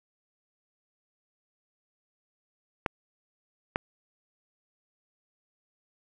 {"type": "clicks", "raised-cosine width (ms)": 0.5, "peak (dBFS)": -11, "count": 2, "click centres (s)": [2.862, 3.759], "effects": []}